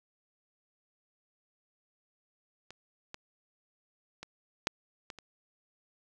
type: clicks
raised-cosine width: 0.2 ms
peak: -29 / -24 / -25 / -10 / -24 / -30 dBFS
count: 6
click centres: 2.706 / 3.144 / 4.23 / 4.671 / 5.102 / 5.187 s
effects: none